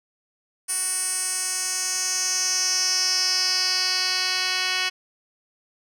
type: tone with band-pass filter sweep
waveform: 10% pulse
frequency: 370 Hz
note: F#4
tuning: in tune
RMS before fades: -24 dBFS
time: 0.68-4.9 s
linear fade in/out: 20 ms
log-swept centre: 9300 to 3600 Hz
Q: 4
effects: none

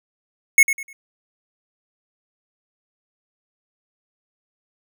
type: tone with echo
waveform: square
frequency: 2187 Hz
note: C#7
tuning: 24 cents flat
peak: -8 dBFS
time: 0.58-0.63 s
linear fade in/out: 2 ms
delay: 100 ms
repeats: 3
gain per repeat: -11 dB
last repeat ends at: 0.93 s
effects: none

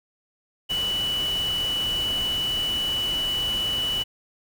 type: tone in noise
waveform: sine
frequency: 2960 Hz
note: F#7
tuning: in tune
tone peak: -23 dBFS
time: 0.69-4.04 s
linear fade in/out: 20 ms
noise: pink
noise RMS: -35 dBFS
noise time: 0.69-4.04 s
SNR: +9 dB
effects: none

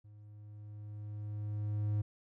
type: tone with level ramp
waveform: triangle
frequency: 104.8 Hz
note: G#2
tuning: 16 cents sharp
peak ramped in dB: -51 to -27 dBFS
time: 0.04-2.02 s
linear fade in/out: 10 ms
effects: none

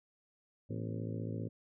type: harmonic tone with a mistuned harmonic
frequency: 55 Hz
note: A1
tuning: in tune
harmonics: 2 / 3 / 4 / 5 / 6 / 7 / 8 / 9 / 10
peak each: -39 / -43 / -45 / -47 / -49 / -50 / -51 / -52 / -53 dBFS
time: 0.69-1.49 s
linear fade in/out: 20 ms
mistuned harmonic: 4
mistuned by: +120 cents
effects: none

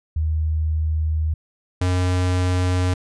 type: tone pair in turn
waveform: sine / square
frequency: 78.3 / 90.8 Hz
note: D#2 / F#2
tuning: +11 / -32 cents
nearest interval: minor third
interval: 257 cents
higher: second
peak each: -18 dBFS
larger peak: neither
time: 0.16-1.34 / 1.81-2.94 s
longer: first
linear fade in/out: 5 ms
effects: resampled to 22050 Hz

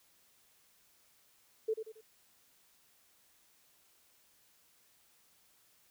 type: tone with echo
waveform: sine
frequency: 440 Hz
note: A4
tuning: in tune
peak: -29 dBFS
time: 1.68-1.74 s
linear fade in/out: 10 ms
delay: 91 ms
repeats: 3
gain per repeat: -8 dB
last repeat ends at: 2.013 s
effects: white hiss -68 dBFS RMS until 5.9 s

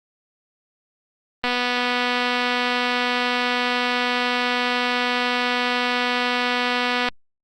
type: click train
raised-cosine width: 0.3 ms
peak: -6 dBFS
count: 1390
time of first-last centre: 1.44-7.086 s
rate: 246 Hz
effects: Opus 24 kbps

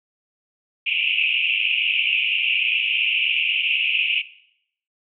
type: band-pass noise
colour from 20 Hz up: white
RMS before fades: -21 dBFS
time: 0.86-4.22 s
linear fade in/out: 10 ms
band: 2400 to 2900 Hz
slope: 96 dB/octave
effects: noise-tail reverb RT60 0.7 s tail -17 dB re dry

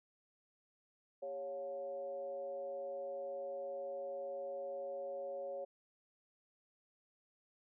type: tone with frequency modulation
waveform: sine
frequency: 554.4 Hz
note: C#5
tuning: in tune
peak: -40 dBFS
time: 1.22-5.65 s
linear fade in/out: 10 ms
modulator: 158 Hz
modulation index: 0.61
effects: none

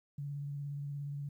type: tone with vibrato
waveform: sine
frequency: 142.9 Hz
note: D3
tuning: 47 cents flat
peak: -37 dBFS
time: 0.18-1.29 s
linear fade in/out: 5 ms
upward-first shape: triangle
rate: 17 Hz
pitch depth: 28 cents each way
effects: 12-bit

